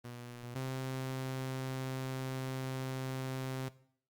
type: tone pair in turn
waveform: sawtooth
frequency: 121.3 / 131.16 Hz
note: B2 / C3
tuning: -31 / +5 cents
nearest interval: minor second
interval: 136 cents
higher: second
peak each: -39 / -32 dBFS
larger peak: second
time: 0.04-0.55 / 0.55-3.69 s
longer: second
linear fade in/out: 10 ms
effects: noise-tail reverb RT60 0.6 s tail -18 dB re dry + Opus 32 kbps

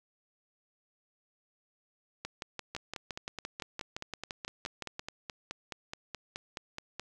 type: two click trains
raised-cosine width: 0.2 ms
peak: -20 / -21 dBFS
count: 17 / 21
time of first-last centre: 2.25-4.994 / 2.75-6.996 s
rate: 5.83 / 4.71 Hz
effects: none

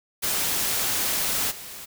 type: noise with level steps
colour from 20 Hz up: white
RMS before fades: -25 / -39 dBFS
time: 0.22-1.86 s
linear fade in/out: 20 ms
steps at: 1.5 s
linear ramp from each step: 20 ms
effects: none

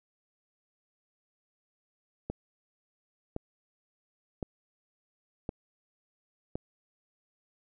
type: click train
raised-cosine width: 2 ms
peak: -20 dBFS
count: 5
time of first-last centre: 2.3-6.555 s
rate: 0.94 Hz
effects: none

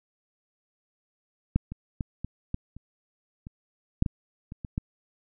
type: clicks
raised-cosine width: 5 ms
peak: -9 / -23 / -17 / -20 / -16 / -30 / -27 / -8 / -15 / -26 / -22 / -15 dBFS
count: 12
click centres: 1.56 / 1.72 / 2.008 / 2.246 / 2.544 / 2.766 / 3.469 / 4.024 / 4.062 / 4.521 / 4.648 / 4.779 s
effects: none

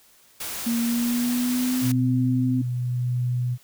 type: noise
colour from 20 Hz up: white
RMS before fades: -32 dBFS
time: 0.4-1.92 s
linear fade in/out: 5 ms
type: tone with pitch glide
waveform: sine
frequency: 233.1 to 255.7 Hz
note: A#3 to C4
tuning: 0 to -40 cents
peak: -21 dBFS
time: 0.66-2.62 s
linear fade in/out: 10 ms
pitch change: +160 cents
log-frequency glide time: 0.79-1.85 s
type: tone with tremolo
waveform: sine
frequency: 123.47 Hz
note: B2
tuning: in tune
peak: -21 dBFS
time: 1.81-3.58 s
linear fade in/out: 50 ms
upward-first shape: sine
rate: 0.87 Hz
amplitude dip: 25%
effects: white hiss -56 dBFS RMS until 3.63 s

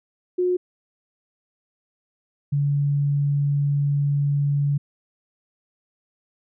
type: tone pair in turn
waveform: sine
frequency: 361.3 / 142.89 Hz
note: F#4 / D3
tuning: -41 / -47 cents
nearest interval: octave + major third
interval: 1606 cents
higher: first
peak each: -18 dBFS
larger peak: neither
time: 0.38-0.57 / 2.52-4.78 s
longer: second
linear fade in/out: 10 ms
effects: none

